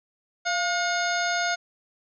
harmonic tone with a mistuned harmonic, 720 Hz, F#5, 47 cents flat, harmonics 1 / 2 / 3 / 4 / 5 / 6 / 7 / 9, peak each -27 / -27 / -33 / -41 / -35 / -35 / -38 / -35 dBFS, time 0.45-1.56 s, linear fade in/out 20 ms, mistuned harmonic 1, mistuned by -65 cents, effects none

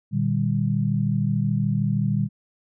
sine tone cluster, 118.4 / 151.8 / 197.4 Hz, A#2 / D#3 / G3, +27 / -42 / +12 cents, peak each -24 dBFS, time 0.11-2.29 s, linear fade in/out 50 ms, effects none

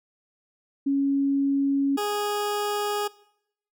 sine / 20% pulse tone pair in turn, 277.2 / 414 Hz, C#4 / G#4, 0 / -5 cents, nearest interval perfect fifth, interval 695 cents, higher second, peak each -20 / -20 dBFS, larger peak neither, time 0.86-1.97 / 1.97-3.08 s, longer neither, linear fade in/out 10 ms, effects noise-tail reverb RT60 0.7 s tail -20 dB re dry

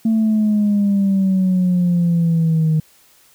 sine exponential sweep, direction down, 224.7 to 155.56 Hz, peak -11 dBFS, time 0.05-2.8 s, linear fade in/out 5 ms, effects tanh soft clip ceiling -10 dBFS + white hiss -52 dBFS RMS until 3.34 s

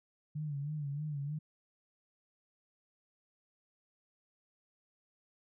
sine tone with vibrato, 146.6 Hz, D3, 3 cents flat, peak -35 dBFS, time 0.35-1.39 s, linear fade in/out 10 ms, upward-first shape sine, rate 3.2 Hz, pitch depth 82 cents each way, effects none

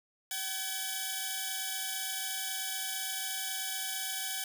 5% pulse tone cluster, 764 / 1701 / 3080 / 3431 Hz, G5 / G#6 / G7 / A7, -45 / +41 / -31 / -44 cents, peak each -27 / -28 / -32 / -34 dBFS, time 0.31-4.44 s, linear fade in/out 2 ms, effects none

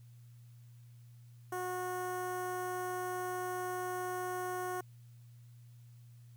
15% pulse tone with notch filter, 364.5 Hz, F#4, 26 cents flat, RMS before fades -38 dBFS, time 1.52-4.81 s, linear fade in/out 5 ms, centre 3800 Hz, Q 0.63, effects added 119 Hz sine -53 dBFS peak until 6.36 s + white hiss -72 dBFS RMS until 6.36 s

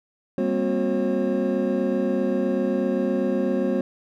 triangle tone cluster, 198.1 / 235.1 / 262.9 / 363.7 / 539 Hz, G3 / A#3 / C4 / F#4 / C#5, +18 / +15 / +8 / -30 / -49 cents, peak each -25 dBFS, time 0.38-3.81 s, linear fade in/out 2 ms, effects none

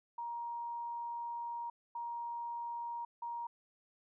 sine tone bursts at uneven times, 942 Hz, A#5, 18 cents sharp, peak -38 dBFS, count 3, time 0.18-1.7 / 1.95-3.05 / 3.22-3.47 s, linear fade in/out 5 ms, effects none

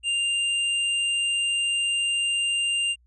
sine tone with hard clipping, 2794 Hz, F7, in tune, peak -23 dBFS, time 0.03-2.96 s, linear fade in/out 50 ms, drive 17 dB, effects added 60 Hz sine -57 dBFS peak until 3.06 s + resampled to 24000 Hz

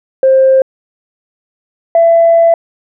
sine tone pair in turn, 529 / 669.4 Hz, C5 / E5, +19 / +26 cents, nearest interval major third, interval 407 cents, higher second, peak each -3 dBFS, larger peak neither, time 0.23-0.62 / 1.95-2.54 s, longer second, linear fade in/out 2 ms, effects tanh soft clip ceiling 0 dBFS

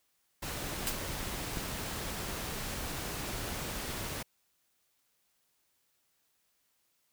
pink noise, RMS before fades -38 dBFS, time 0.42-4.23 s, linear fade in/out 10 ms
white noise with exponential decay, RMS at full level -30 dBFS, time 0.87-1.04 s, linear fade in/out 0 ms, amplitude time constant 35 ms
clicks, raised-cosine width 3 ms, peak -23 / -33 dBFS, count 2, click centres 1.572 / 1.76 s
effects white hiss -75 dBFS RMS until 7.12 s

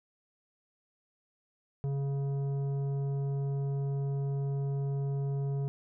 triangle tone with tanh clipping, 139 Hz, C#3, 5 cents sharp, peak -31 dBFS, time 1.84-5.68 s, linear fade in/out 0 ms, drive 14 dB, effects none

